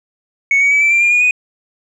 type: tone with pitch steps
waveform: sine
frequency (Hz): 2217 / 2253 / 2290 / 2327 / 2365 / 2404 / 2443 / 2483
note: C#7 / C#7 / D7 / D7 / D7 / D7 / D#7 / D#7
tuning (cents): 0 / +28 / -44 / -17 / +12 / +40 / -32 / -4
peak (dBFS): -7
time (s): 0.51-1.31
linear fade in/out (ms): 2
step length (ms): 100
effects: tanh soft clip ceiling -7 dBFS